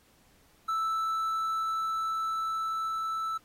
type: tone with level ramp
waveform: triangle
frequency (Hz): 1318.5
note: E6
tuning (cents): 0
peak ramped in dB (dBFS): -25 to -28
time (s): 0.68-3.38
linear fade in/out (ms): 10
effects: pink hiss -64 dBFS RMS until 3.44 s + AAC 48 kbps